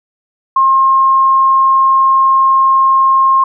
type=tone; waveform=sine; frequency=1068 Hz; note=C6; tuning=35 cents sharp; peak=-6 dBFS; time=0.56-3.44 s; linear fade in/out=5 ms; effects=none